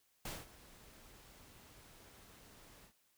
pink noise with ADSR envelope, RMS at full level -42 dBFS, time 0.25-2.93 s, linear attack 5 ms, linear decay 200 ms, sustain -18 dB, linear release 86 ms, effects white hiss -75 dBFS RMS until 3.17 s

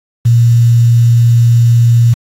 sine tone with quantisation, 118 Hz, A#2, 22 cents sharp, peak -4 dBFS, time 0.25-2.14 s, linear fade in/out 10 ms, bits 5, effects AAC 48 kbps

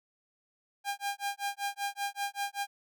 sawtooth tone with tremolo, 804 Hz, G5, 44 cents sharp, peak -26 dBFS, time 0.84-2.67 s, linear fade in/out 50 ms, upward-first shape sine, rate 5.2 Hz, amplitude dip 100%, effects none

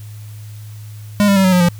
square tone with pitch steps, 205.2 / 198.55 / 192.12 / 185.9 / 179.88 / 174.05 Hz, G#3 / G3 / G3 / F#3 / F#3 / F3, -21 / +22 / -35 / +8 / -49 / -6 cents, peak -10 dBFS, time 1.2-1.686 s, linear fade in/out 0 ms, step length 81 ms, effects added 106 Hz sine -30 dBFS peak until 1.79 s + white hiss -46 dBFS RMS until 1.79 s

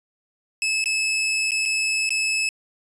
sawtooth tone with dropouts, 2600 Hz, E7, 24 cents flat, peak -17 dBFS, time 0.62-2.49 s, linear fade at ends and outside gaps 1 ms, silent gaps 0.841-0.858 / 1.509-1.518 / 1.654-1.658 / 2.092-2.105 s, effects resampled to 24000 Hz

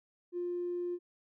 triangle tone with tanh clipping, 352.2 Hz, F4, 15 cents sharp, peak -33 dBFS, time 0.32-0.99 s, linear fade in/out 50 ms, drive 4 dB, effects none

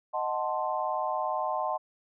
sine chord, D# diminished seventh, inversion none, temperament equal, 622.3 / 740 / 880 / 1046.5 Hz, D#5 / F#5 / A5 / C6, 0 / 0 / 0 / 0 cents, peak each -33 dBFS, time 0.13-1.78 s, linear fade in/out 20 ms, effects none

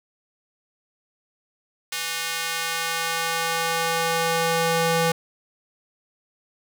square tone with high-pass filter sweep, 165.6 Hz, E3, 8 cents sharp, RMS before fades -24 dBFS, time 1.92-5.12 s, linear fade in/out 5 ms, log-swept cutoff 2200 to 340 Hz, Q 0.75, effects none

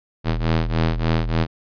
sawtooth ring-modulated tone, 81.4 Hz, E2, 21 cents flat, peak -11 dBFS, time 0.24-1.47 s, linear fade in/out 50 ms, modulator 39 Hz, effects resampled to 11025 Hz

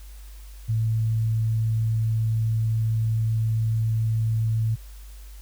sine tone, 111.6 Hz, A2, 25 cents sharp, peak -20 dBFS, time 0.68-4.76 s, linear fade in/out 20 ms, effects added 50 Hz sine -39 dBFS peak until 5.41 s + white hiss -53 dBFS RMS until 5.41 s

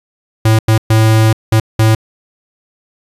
square tone bursts at uneven times, 110.5 Hz, A2, 8 cents sharp, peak -7 dBFS, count 5, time 0.45-0.59 / 0.68-0.78 / 0.9-1.33 / 1.52-1.6 / 1.79-1.95 s, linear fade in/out 5 ms, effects resampled to 32000 Hz

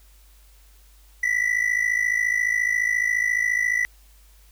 triangle ring-modulated tone, 1970 Hz, B6, 5 cents flat, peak -15 dBFS, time 1.23-3.85 s, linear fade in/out 0 ms, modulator 27.2 Hz, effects added 50 Hz sine -50 dBFS peak until 4.51 s + white hiss -58 dBFS RMS until 4.51 s

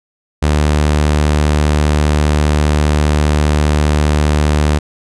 sawtooth tone, 75 Hz, D2, 37 cents sharp, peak -6 dBFS, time 0.42-4.79 s, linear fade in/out 10 ms, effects resampled to 24000 Hz

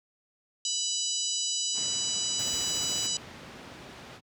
harmonic tone, 987.8 Hz, B5, in tune, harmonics 3 / 4 / 5 / 6 / 7 / 8, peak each -35 / -35 / -35 / -35 / -35 / -35 dBFS, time 0.65-3.17 s, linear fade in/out 2 ms
pink low-pass noise, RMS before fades -45 dBFS, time 1.73-4.21 s, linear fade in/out 50 ms, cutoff 4600 Hz, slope 12 dB/octave
pink noise with tremolo, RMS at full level -39 dBFS, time 2.39-3.07 s, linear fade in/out 5 ms, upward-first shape triangle, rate 14 Hz, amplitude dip 40%
effects high-pass 100 Hz 12 dB/octave

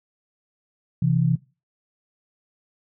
sine tone pair together, 130.81 / 164.92 Hz, C3 / E3, 0 / +1 cents, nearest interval major third, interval 401 cents, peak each -20 dBFS, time 1.02-1.36 s, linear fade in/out 5 ms, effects noise-tail reverb RT60 0.3 s tail -20 dB re dry

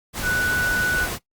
sine tone in noise, 1482 Hz, F#6, 2 cents sharp, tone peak -19 dBFS, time 0.22-1.08 s, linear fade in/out 50 ms, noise pink, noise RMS -28 dBFS, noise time 0.13-1.19 s, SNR +6 dB, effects noise-tail reverb RT60 0.1 s tail -18 dB re dry + Opus 48 kbps

